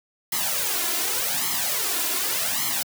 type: noise with flanger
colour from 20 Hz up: white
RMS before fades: -25 dBFS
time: 0.32-2.83 s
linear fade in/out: 5 ms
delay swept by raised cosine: 0.95 to 2.95 ms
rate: 0.86 Hz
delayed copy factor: +0.85
effects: high-pass 150 Hz 12 dB/octave